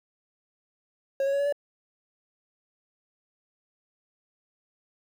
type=tone with pitch steps; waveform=triangle; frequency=545 / 552.6 / 560.3 / 568.1 / 576.1 Hz; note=C#5 / C#5 / C#5 / C#5 / D5; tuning=-29 / -6 / +18 / +42 / -33 cents; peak=-21 dBFS; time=1.2-1.525 s; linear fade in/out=2 ms; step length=65 ms; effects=9-bit